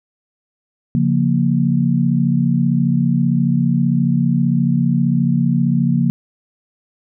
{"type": "chord", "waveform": "sine", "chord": "Bb minor", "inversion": "first", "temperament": "just", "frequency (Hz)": [139.85, 174.81, 233.1], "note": ["Db3", "F3", "Bb3"], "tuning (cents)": [16, 2, 0], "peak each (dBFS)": -17, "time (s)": [0.95, 6.1], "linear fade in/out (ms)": 0, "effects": []}